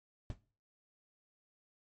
brown noise with exponential decay, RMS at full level -37 dBFS, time 0.3-0.39 s, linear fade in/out 1 ms, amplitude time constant 18 ms, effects noise-tail reverb RT60 0.4 s tail -19 dB re dry + MP3 32 kbps

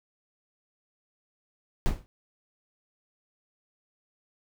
brown noise with exponential decay, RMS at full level -19 dBFS, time 1.86-2.06 s, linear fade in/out 0 ms, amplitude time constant 42 ms, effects none

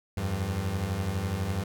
30% pulse beating tone pair, 85.5 / 97.5 Hz, F2 / G2, -36 / -9 cents, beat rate 12 Hz, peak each -30 / -27 dBFS, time 0.17-1.64 s, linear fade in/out 5 ms, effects none

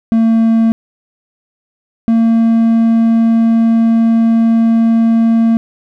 triangle tone pair in turn, 226 / 227.8 Hz, A3 / A#3, +47 / -40 cents, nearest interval unison, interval 13 cents, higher second, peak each -5 dBFS, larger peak neither, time 0.12-0.72 / 2.08-5.57 s, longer second, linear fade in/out 0 ms, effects none

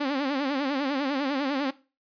sawtooth tone with vibrato, 277.2 Hz, C#4, in tune, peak -21 dBFS, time 0-1.71 s, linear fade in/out 10 ms, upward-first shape sine, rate 10 Hz, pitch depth 110 cents each way, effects noise-tail reverb RT60 0.3 s tail -17 dB re dry + resampled to 11025 Hz

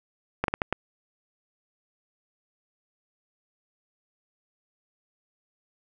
slowing click train, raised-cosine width 0.5 ms, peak -9 dBFS, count 5, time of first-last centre 0.44-0.726 s, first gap 42 ms, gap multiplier 1.37, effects none

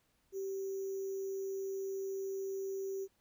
sine tone with sample-and-hold, 386.9 Hz, G4, 23 cents flat, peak -36 dBFS, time 0.32-3.08 s, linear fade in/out 50 ms, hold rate 6300 Hz, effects pink hiss -75 dBFS RMS until 3.2 s

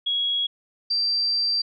sine tone pair in turn, 3322 / 4698 Hz, G#7 / D8, 0 / 0 cents, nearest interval tritone, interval 600 cents, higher second, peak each -21 / -20 dBFS, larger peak second, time 0.06-0.47 / 0.9-1.62 s, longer second, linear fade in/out 10 ms, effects none

